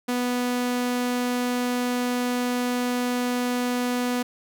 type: tone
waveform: sawtooth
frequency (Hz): 246.4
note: B3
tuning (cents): -4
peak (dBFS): -19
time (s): 0.08-4.23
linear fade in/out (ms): 10
effects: none